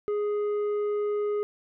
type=tone with tanh clipping; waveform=sine; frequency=415.3 Hz; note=G#4; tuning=in tune; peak=-26 dBFS; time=0.08-1.43 s; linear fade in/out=0 ms; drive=6 dB; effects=none